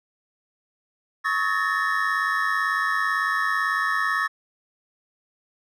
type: tone cluster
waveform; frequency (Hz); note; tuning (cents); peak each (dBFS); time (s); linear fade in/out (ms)
triangle; 1110 / 1280 / 1727 / 1825; C#6 / D#6 / A6 / A#6; +2 / +49 / -33 / -37; -25; 1.24-4.28; 20
effects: none